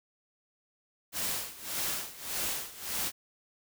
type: noise with tremolo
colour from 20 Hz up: white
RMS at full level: -32 dBFS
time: 1.12-3.12 s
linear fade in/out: 50 ms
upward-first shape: sine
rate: 1.7 Hz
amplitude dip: 85%
effects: none